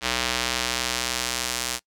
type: tone with band-pass filter sweep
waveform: square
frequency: 61.74 Hz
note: B1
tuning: in tune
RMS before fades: -27 dBFS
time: 0.01-1.8 s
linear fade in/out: 50 ms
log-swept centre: 3700 to 7300 Hz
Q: 0.76
effects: noise-tail reverb RT60 0.1 s tail -24 dB re dry